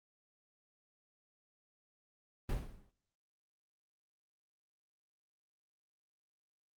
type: noise with exponential decay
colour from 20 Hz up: brown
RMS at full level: -31 dBFS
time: 2.49-2.91 s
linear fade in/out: 5 ms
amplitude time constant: 91 ms
effects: noise-tail reverb RT60 0.7 s tail -21 dB re dry + Opus 32 kbps